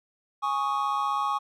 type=chord; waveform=triangle; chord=Ab suspended fourth; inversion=none; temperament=equal; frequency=830.6 / 1108.7 / 1244.5 Hz; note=Ab5 / Db6 / Eb6; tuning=0 / 0 / 0 cents; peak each=-28 / -25 / -30 dBFS; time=0.42-1.39 s; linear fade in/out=20 ms; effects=none